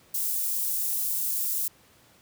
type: high-pass noise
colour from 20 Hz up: white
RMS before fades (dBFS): -28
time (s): 0.14-1.68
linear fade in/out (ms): 5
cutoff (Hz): 10000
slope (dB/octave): 12
effects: pink hiss -58 dBFS RMS until 2.21 s + high-pass 80 Hz 12 dB/octave